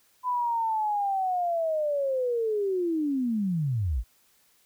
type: linear sweep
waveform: sine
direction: down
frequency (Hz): 1008 to 46.25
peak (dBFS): -24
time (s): 0.23-4.04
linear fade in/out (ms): 50
effects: white hiss -64 dBFS RMS until 4.65 s